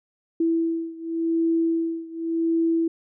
sine beating tone pair, 329.6 / 330.49 Hz, E4 / E4, 0 / +5 cents, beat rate 0.89 Hz, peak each -23 / -25 dBFS, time 0.4-2.88 s, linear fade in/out 5 ms, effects none

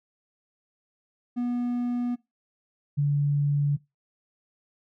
triangle / sine tone pair in turn, 243.2 / 144.02 Hz, B3 / D3, -26 / -33 cents, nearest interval major sixth, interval 907 cents, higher first, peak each -23 / -20 dBFS, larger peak second, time 1.36-2.16 / 2.97-3.77 s, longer neither, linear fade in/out 20 ms, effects noise-tail reverb RT60 0.2 s tail -20 dB re dry

